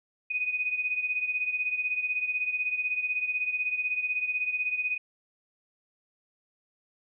sine beating tone pair, 2489 / 2505 Hz, D#7 / D#7, 0 / +11 cents, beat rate 16 Hz, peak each -28 / -33 dBFS, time 0.3-4.98 s, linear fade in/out 10 ms, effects none

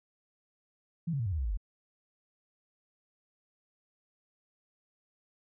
sine tone with pitch steps, 167.1 / 138.9 / 115.46 / 95.97 / 79.78 / 66.31 / 55.12 / 45.82 Hz, E3 / C#3 / A#2 / G2 / D#2 / C2 / A1 / F#1, +24 / +4 / -16 / -36 / +44 / +24 / +4 / -16 cents, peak -29 dBFS, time 1.07-1.574 s, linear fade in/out 10 ms, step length 63 ms, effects none

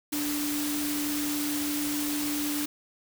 sine tone in noise, 293.7 Hz, D4, in tune, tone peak -29 dBFS, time 0.12-2.66 s, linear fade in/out 10 ms, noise white, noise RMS -33 dBFS, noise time 0.12-2.66 s, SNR +1 dB, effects none

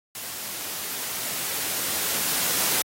white noise with level ramp, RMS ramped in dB -35 to -23 dBFS, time 0.15-2.82 s, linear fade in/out 2 ms, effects high-pass 100 Hz 12 dB/octave + AAC 48 kbps

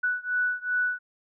sine beating tone pair, 1480 / 1482.6 Hz, F#6 / F#6, 0 / +3 cents, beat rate 2.6 Hz, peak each -27 / -28 dBFS, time 0.03-0.99 s, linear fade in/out 10 ms, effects none

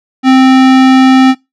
square tone, 261.6 Hz, C4, in tune, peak -3 dBFS, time 0.23-1.35 s, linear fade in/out 50 ms, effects noise-tail reverb RT60 0.2 s tail -22 dB re dry + low-pass 4000 Hz 12 dB/octave

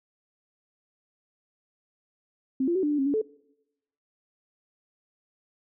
sine tone with pitch steps, 263.8 / 344.1 / 377.9 / 295.9 / 294 / 270.9 / 284.4 / 435.7 Hz, C4 / F4 / F#4 / D4 / D4 / C#4 / C#4 / A4, +14 / -26 / +37 / +13 / +2 / -40 / +45 / -17 cents, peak -22 dBFS, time 2.6-3.216 s, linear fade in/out 5 ms, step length 77 ms, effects noise-tail reverb RT60 0.9 s tail -24 dB re dry

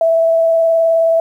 sine tone with vibrato, 658 Hz, E5, 3 cents flat, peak -9 dBFS, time 0.01-1.2 s, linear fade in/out 2 ms, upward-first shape sine, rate 19 Hz, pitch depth 13 cents each way, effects 8-bit

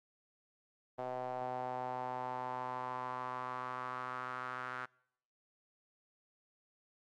sawtooth tone with band-pass filter sweep, 126.6 Hz, B2, 43 cents sharp, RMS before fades -41 dBFS, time 0.98-4.86 s, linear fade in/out 10 ms, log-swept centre 690 to 1400 Hz, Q 4.1, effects noise-tail reverb RT60 0.7 s tail -24 dB re dry + Opus 24 kbps

